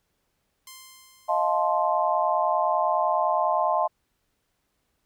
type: tone with exponential decay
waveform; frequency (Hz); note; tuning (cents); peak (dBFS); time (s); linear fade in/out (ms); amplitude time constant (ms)
5% pulse; 1046.5; C6; 0; -29; 0.67-2.28; 2; 350
type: chord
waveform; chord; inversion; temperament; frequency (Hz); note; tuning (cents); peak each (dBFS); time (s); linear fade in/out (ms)
sine; F dominant seventh; third; just; 628.6 / 698.5 / 873.1 / 1047.7; Eb5 / F5 / A5 / C6; +18 / 0 / -14 / +2; -26; 1.28-3.88; 20
effects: pink hiss -74 dBFS RMS until 5.05 s